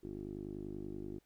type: tone with low-pass filter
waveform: 10% pulse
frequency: 50.4 Hz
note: G1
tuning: 49 cents sharp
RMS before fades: -44 dBFS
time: 0.03-1.19 s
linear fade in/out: 10 ms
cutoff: 360 Hz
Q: 5.7
effects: pink hiss -75 dBFS RMS until 1.25 s